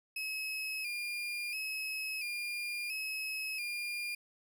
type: tone with vibrato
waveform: 35% pulse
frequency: 2489 Hz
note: D#7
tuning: in tune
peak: -34 dBFS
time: 0.16-4.15 s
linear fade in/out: 5 ms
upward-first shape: square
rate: 0.73 Hz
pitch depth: 55 cents each way
effects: none